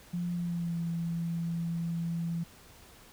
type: tone with pitch glide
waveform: sine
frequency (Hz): 174.61 to 167.98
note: F3 to E3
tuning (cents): 0 to +33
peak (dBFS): -30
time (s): 0.13-2.44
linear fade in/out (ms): 10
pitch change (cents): -67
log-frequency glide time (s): 0.33-0.81
effects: pink hiss -55 dBFS RMS until 3.12 s